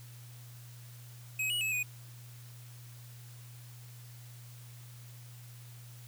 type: tone with pitch steps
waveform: square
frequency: 2544 / 2915 / 2586 / 2478 Hz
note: D#7 / F#7 / E7 / D#7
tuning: +38 / -26 / -34 / -8 cents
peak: -31 dBFS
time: 1.39-1.83 s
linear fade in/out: 5 ms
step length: 110 ms
effects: added 120 Hz sine -48 dBFS peak until 6.07 s + white hiss -57 dBFS RMS until 6.07 s